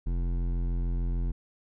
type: tone with hard clipping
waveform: sine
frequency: 43.37 Hz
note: F1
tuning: 11 cents flat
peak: -28 dBFS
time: 0.06-1.32 s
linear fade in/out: 10 ms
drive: 13 dB
effects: none